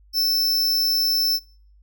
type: tone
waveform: square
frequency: 5310 Hz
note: E8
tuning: 12 cents sharp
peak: -18 dBFS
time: 0.13-1.4 s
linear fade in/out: 50 ms
effects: noise-tail reverb RT60 0.5 s tail -26 dB re dry + added 50 Hz sine -50 dBFS peak until 1.82 s